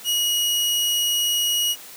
sawtooth tone, 2900 Hz, F#7, 35 cents flat, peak -16 dBFS, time 0.04-1.76 s, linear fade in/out 50 ms, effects white hiss -41 dBFS RMS until 1.96 s + high-pass 150 Hz 12 dB/octave

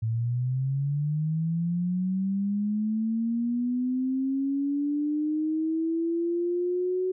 sine linear sweep, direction up, 110 to 372.7 Hz, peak -24 dBFS, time 0.02-7.12 s, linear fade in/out 10 ms, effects none

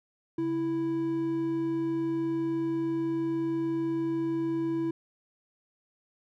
triangle tone pair together, 138.59 / 329.6 Hz, C#3 / E4, 0 / 0 cents, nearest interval octave + minor third, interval 1500 cents, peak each -37 / -25 dBFS, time 0.38-4.91 s, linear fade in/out 5 ms, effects none

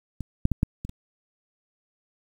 clicks, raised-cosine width 5 ms, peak -19 / -7 / -11 / -8 / -20 / -26 dBFS, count 6, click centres 0.207 / 0.454 / 0.517 / 0.631 / 0.85 / 0.894 s, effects 8-bit

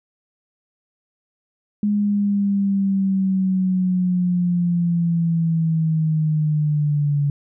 sine linear sweep, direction down, 207.7 to 142.8 Hz, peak -16 dBFS, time 1.83-7.3 s, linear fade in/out 2 ms, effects none

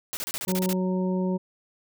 white noise bursts, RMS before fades -32 dBFS, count 9, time 0.13-0.73 s, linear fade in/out 0 ms, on 40 ms, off 30 ms
harmonic tone, 185 Hz, F#3, in tune, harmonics 1 / 2 / 3 / 5, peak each -24 / -30 / -34 / -38 dBFS, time 0.47-1.38 s, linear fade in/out 20 ms
effects none

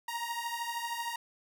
sawtooth beating tone pair, 932.3 / 945.3 Hz, A#5 / A#5, 0 / +24 cents, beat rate 13 Hz, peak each -33 / -34 dBFS, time 0.08-1.16 s, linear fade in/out 5 ms, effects none

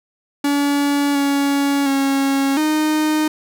45% pulse tone with pitch steps, 285.3 / 281 / 274 / 307.8 Hz, C#4 / C#4 / C#4 / D#4, +50 / +24 / -20 / -19 cents, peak -15 dBFS, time 0.44-3.28 s, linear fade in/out 5 ms, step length 710 ms, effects none

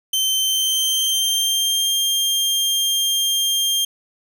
sawtooth tone with pitch glide, 3100 to 3200 Hz, G7 to G7, -20 to +35 cents, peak -14 dBFS, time 0.13-3.85 s, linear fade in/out 5 ms, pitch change +55 cents, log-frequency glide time 0.4-1.93 s, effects none

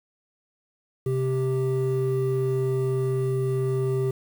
triangle tone pair together, 130.81 / 392 Hz, C3 / G4, 0 / 0 cents, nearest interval octave + perfect fifth, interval 1900 cents, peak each -22 / -22 dBFS, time 1.06-4.11 s, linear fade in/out 5 ms, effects tanh soft clip ceiling -14 dBFS + 8-bit

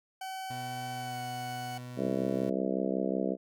40% pulse tone with pitch glide, 760 to 743.5 Hz, F#5 to F#5, +46 to +8 cents, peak -36 dBFS, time 0.21-1.78 s, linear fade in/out 5 ms, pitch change -38 cents, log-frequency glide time 0.92-1.21 s
30% pulse tone, 124.1 Hz, B2, 9 cents sharp, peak -38 dBFS, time 0.5-2.5 s, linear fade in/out 5 ms
harmonic tone, 65.41 Hz, C2, in tune, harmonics 3 / 4 / 5 / 6 / 7 / 8 / 9 / 10, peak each -34 / -35 / -36 / -37 / -37 / -38 / -39 / -39 dBFS, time 1.96-3.37 s, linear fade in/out 50 ms
effects none

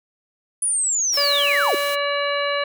sine linear sweep, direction down, 9956 to 308.6 Hz, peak -18 dBFS, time 0.62-1.75 s, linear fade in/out 5 ms
white high-pass noise, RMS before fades -33 dBFS, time 1.12-1.96 s, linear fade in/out 20 ms, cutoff 300 Hz, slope 12 dB/octave
harmonic tone, 572 Hz, D5, 46 cents flat, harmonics 1 / 2 / 3 / 4 / 5 / 7, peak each -23 / -26 / -28 / -29 / -30 / -31 dBFS, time 1.17-2.64 s, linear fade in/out 5 ms
effects none

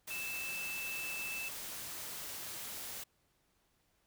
sine tone in noise, 2637 Hz, E7, in tune, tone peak -39 dBFS, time 0.1-1.49 s, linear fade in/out 10 ms, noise white, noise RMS -44 dBFS, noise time 0.07-3.04 s, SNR +2 dB, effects pink hiss -75 dBFS RMS until 4.06 s

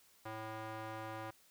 square tone with band-pass filter, 110 Hz, A2, in tune, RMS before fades -45 dBFS, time 0.25-1.31 s, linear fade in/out 10 ms, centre 1000 Hz, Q 1, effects white hiss -67 dBFS RMS until 1.5 s

